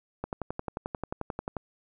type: click train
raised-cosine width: 1 ms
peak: -18 dBFS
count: 16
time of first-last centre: 0.24-1.567 s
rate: 11.3 Hz
effects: none